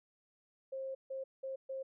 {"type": "tone bursts at uneven times", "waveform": "sine", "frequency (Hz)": 533, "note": "C5", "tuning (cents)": 32, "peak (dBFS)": -38, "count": 4, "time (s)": [[0.72, 0.95], [1.1, 1.24], [1.43, 1.56], [1.69, 1.83]], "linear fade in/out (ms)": 10, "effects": []}